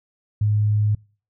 sine tone, 105.3 Hz, G#2, 24 cents sharp, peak -16 dBFS, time 0.41-0.95 s, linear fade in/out 5 ms, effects noise-tail reverb RT60 0.4 s tail -26 dB re dry

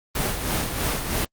pink noise with tremolo, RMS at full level -23 dBFS, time 0.15-1.25 s, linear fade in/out 5 ms, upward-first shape sine, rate 3.1 Hz, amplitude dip 50%, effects Opus 24 kbps

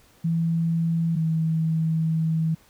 sine tone pair in turn, 165.6 / 160.89 Hz, E3 / E3, +8 / -42 cents, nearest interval unison, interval 50 cents, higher first, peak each -20 dBFS, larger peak neither, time 0.24-1.16 / 1.16-2.55 s, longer second, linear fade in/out 10 ms, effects pink hiss -57 dBFS RMS until 2.69 s

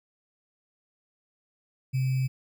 sine tone with sample-and-hold, 130.81 Hz, C3, in tune, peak -23 dBFS, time 1.93-2.28 s, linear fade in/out 20 ms, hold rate 2450 Hz, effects none

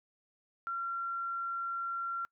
sine tone, 1370 Hz, F6, 34 cents flat, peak -33 dBFS, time 0.67-2.25 s, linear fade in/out 0 ms, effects noise-tail reverb RT60 0.1 s tail -26 dB re dry

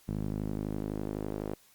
sawtooth tone with band-pass filter sweep, 51.91 Hz, G#1, in tune, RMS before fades -35 dBFS, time 0.08-1.54 s, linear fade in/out 0 ms, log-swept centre 190 to 410 Hz, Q 1.3, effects white hiss -62 dBFS RMS until 1.74 s + Opus 48 kbps

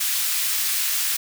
white high-pass noise, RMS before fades -23 dBFS, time 0-1.17 s, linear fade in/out 10 ms, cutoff 1700 Hz, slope 12 dB/octave, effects none

